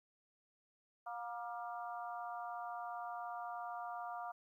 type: harmonic tone with a mistuned harmonic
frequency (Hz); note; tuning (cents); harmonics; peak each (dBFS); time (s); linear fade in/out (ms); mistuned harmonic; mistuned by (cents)
237.2; A#3; +30; 3 / 4 / 5 / 6; -44 / -49 / -48 / -53; 1.06-4.32; 10; 6; -34
effects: 13-bit